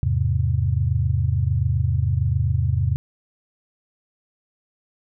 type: chord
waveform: sine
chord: E augmented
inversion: none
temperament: equal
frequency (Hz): 82.41 / 103.83 / 130.81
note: E2 / G#2 / B#2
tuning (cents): 0 / 0 / 0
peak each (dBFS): -22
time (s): 0.03-2.96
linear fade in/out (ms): 0
effects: none